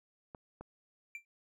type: clicks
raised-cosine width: 1 ms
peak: -32 dBFS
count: 2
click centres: 0.348 / 0.61 s
type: tone with exponential decay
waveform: triangle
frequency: 2354 Hz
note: D7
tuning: 3 cents sharp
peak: -36 dBFS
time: 1.15-1.25 s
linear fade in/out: 1 ms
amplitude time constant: 20 ms
effects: none